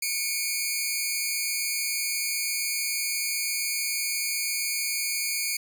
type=tone pair together; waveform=10% pulse; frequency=2217 / 2406 Hz; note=C#7 / D7; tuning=0 / +41 cents; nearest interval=minor second; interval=141 cents; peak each=-20 dBFS; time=0.02-5.57 s; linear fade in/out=5 ms; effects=none